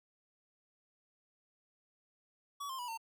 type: tone with pitch steps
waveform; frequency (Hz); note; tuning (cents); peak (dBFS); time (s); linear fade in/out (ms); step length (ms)
square; 1135 / 1052.9 / 976.7 / 906.1; C#6 / C6 / B5 / A#5; +41 / +11 / -20 / -49; -40; 2.6-2.976; 10; 94
effects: none